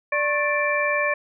harmonic tone with a mistuned harmonic, 587.3 Hz, D5, in tune, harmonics 1 / 2 / 3 / 4, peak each -24 / -27 / -25 / -25 dBFS, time 0.12-1.14 s, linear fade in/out 5 ms, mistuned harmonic 2, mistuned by -130 cents, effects none

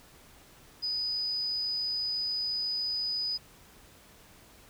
sine tone, 4977 Hz, D#8, in tune, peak -29 dBFS, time 0.82-3.38 s, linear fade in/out 20 ms, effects pink hiss -56 dBFS RMS until 4.69 s

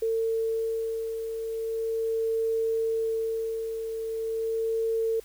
sine beating tone pair, 450.1 / 450.49 Hz, A4 / A4, +39 / +41 cents, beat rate 0.39 Hz, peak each -26 / -35 dBFS, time 0.02-5.2 s, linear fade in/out 5 ms, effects added 48 Hz sine -55 dBFS peak until 5.24 s + white hiss -54 dBFS RMS until 5.24 s

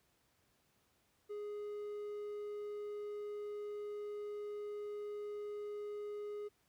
triangle tone, 415.3 Hz, G#4, in tune, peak -39 dBFS, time 1.29-6.49 s, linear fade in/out 20 ms, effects pink hiss -75 dBFS RMS until 6.68 s + high-pass 60 Hz 12 dB/octave

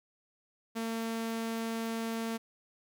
sawtooth tone, 226.8 Hz, A#3, 47 cents flat, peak -29 dBFS, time 0.75-2.38 s, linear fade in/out 20 ms, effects none

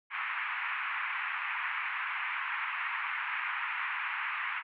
white band-pass noise, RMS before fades -35 dBFS, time 0.1-4.63 s, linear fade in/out 50 ms, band 940 to 2500 Hz, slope 48 dB/octave, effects none

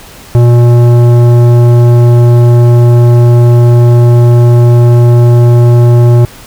sine tone with tanh clipping, 120 Hz, B2, 49 cents flat, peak -3 dBFS, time 0.35-6.25 s, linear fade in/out 0 ms, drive 14 dB, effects pink hiss -32 dBFS RMS until 6.46 s

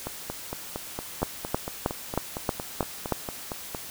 two click trains, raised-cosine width 1 ms, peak -9 / -17 dBFS, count 7 / 17, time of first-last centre 1.23-3.123 / 0.07-3.748 s, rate 3.17 / 4.35 Hz, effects white hiss -40 dBFS RMS until 3.9 s

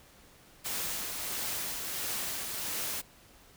white noise with tremolo, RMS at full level -34 dBFS, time 0.64-3.02 s, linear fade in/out 20 ms, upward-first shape triangle, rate 1.5 Hz, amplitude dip 35%, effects pink hiss -58 dBFS RMS until 3.56 s

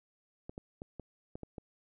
clicks, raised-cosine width 2 ms, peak -29 dBFS, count 7, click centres 0.495 / 0.579 / 0.819 / 0.997 / 1.355 / 1.433 / 1.582 s, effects none

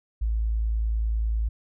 sine tone, 55 Hz, A1, in tune, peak -22 dBFS, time 0.21-1.49 s, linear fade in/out 10 ms, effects none

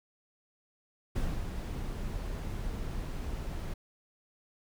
brown noise with ADSR envelope, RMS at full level -31 dBFS, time 1.15-3.74 s, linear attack 12 ms, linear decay 250 ms, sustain -5 dB, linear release 7 ms, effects none

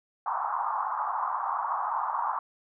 pink band-pass noise, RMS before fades -30 dBFS, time 0.26-2.39 s, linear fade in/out 2 ms, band 830 to 1200 Hz, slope 48 dB/octave, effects none

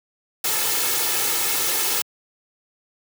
white noise with comb filter, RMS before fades -22 dBFS, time 0.44-2.02 s, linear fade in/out 5 ms, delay 2.3 ms, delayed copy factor +0.65, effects high-pass 150 Hz 12 dB/octave

